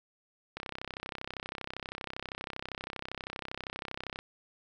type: click train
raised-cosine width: 0.3 ms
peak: -21 dBFS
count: 119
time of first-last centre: 0.57-4.19 s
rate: 32.6 Hz
effects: none